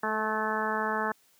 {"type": "harmonic tone with a mistuned harmonic", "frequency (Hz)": 216.6, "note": "A3", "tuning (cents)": -27, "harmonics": [1, 2, 3, 4, 5, 6, 7, 8], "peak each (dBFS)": [-36, -35, -37, -33, -34, -36, -36, -35], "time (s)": [0.03, 1.12], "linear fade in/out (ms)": 5, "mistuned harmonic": 2, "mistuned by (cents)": 16, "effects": ["white hiss -64 dBFS RMS until 1.39 s", "high-pass 100 Hz 12 dB/octave"]}